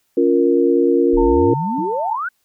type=chord; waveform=sine; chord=Bb minor; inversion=first; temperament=just; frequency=279.7 / 349.6 / 466.2 Hz; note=Db4 / F4 / Bb4; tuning=+16 / +2 / 0 cents; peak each=-17 / -15 / -16 dBFS; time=0.17-1.54 s; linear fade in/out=5 ms
type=exponential sweep; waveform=sine; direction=up; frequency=32.7 to 1564 Hz; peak=-20 dBFS; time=1.13-2.29 s; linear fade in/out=10 ms
type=tone with pitch glide; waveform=sine; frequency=900 to 893.8 Hz; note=A5 to A5; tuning=+39 to +27 cents; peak=-21 dBFS; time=1.17-2.16 s; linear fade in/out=10 ms; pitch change=-12 cents; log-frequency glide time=1.58-1.77 s
type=tone with exponential decay; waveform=sine; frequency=186 Hz; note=F#3; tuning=9 cents sharp; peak=-21 dBFS; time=1.78-2.01 s; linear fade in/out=5 ms; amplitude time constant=49 ms
effects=white hiss -66 dBFS RMS until 2.44 s